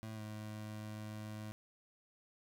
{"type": "tone with pitch glide", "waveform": "25% pulse", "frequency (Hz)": [110, 107.12], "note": ["A2", "A2"], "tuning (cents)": [0, -46], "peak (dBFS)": -40, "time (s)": [0.03, 1.52], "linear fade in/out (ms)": 0, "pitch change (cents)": -46, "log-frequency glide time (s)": [0.14, 0.21], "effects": []}